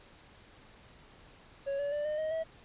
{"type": "tone with pitch steps", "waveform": "triangle", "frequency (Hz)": [554.4, 571.6, 589.4, 607.7, 626.6, 646.1], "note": ["C#5", "D5", "D5", "D#5", "D#5", "E5"], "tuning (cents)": [0, -47, 6, -41, 12, -35], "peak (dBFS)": -29, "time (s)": [1.66, 2.44], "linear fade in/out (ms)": 20, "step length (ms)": 130, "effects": ["pink hiss -57 dBFS RMS until 2.64 s", "resampled to 8000 Hz"]}